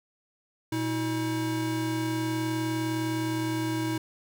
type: tone pair together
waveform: square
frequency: 119.86 / 320 Hz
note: A#2 / D#4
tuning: +49 / +49 cents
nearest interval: octave + perfect fourth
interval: 1700 cents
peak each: -33 / -29 dBFS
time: 0.72-3.98 s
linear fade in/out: 5 ms
effects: none